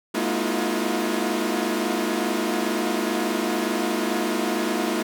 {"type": "tone cluster", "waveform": "sawtooth", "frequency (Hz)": [211.6, 240.5, 312.2, 337.1, 359.2], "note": ["G#3", "B3", "D#4", "E4", "F4"], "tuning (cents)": [33, -46, 6, 39, 49], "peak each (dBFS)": -25, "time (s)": [0.14, 5.03], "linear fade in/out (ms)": 10, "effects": []}